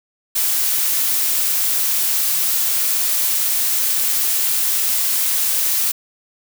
blue noise, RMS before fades -18 dBFS, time 0.35-5.92 s, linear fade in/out 10 ms, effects none

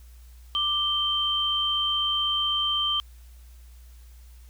sine tone pair together, 1182 / 3126 Hz, D6 / G7, +11 / -6 cents, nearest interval octave + perfect fourth, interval 1683 cents, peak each -30 / -23 dBFS, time 0.55-3 s, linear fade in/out 0 ms, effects added 60 Hz sine -45 dBFS peak until 4.49 s + white hiss -60 dBFS RMS until 4.49 s

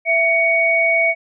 sine tone pair together, 665 / 2237 Hz, E5 / C#7, +15 / +15 cents, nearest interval octave + major sixth, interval 2100 cents, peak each -18 / -14 dBFS, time 0.05-1.15 s, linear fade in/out 50 ms, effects none

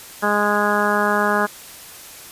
harmonic tone, 207 Hz, G#3, 5 cents flat, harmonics 1 / 2 / 3 / 4 / 5 / 6 / 7 / 8, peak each -24 / -24 / -24 / -24 / -24 / -24 / -24 / -24 dBFS, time 0.22-1.47 s, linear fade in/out 20 ms, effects white hiss -39 dBFS RMS until 2.31 s + resampled to 32000 Hz

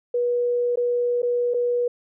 sine tone with dropouts, 484.8 Hz, B4, 32 cents flat, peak -19 dBFS, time 0.14-1.88 s, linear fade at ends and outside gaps 5 ms, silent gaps 0.758-0.772 / 1.22-1.229 / 1.538-1.543 s, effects none

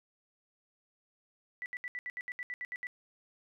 sine tone bursts, 1971 Hz, B6, 4 cents flat, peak -36 dBFS, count 12, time 1.62-2.869 s, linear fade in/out 0 ms, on 39 ms, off 71 ms, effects none

